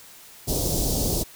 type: band-stop noise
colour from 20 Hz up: pink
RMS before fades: -24 dBFS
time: 0.47-1.24 s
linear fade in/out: 20 ms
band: 650 to 4500 Hz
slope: 24 dB/octave
effects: white hiss -47 dBFS RMS until 1.35 s